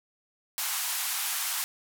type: band-pass noise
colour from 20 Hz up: white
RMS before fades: -31 dBFS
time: 0.58-1.64 s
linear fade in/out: 0 ms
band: 750 to 16000 Hz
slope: 48 dB/octave
effects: none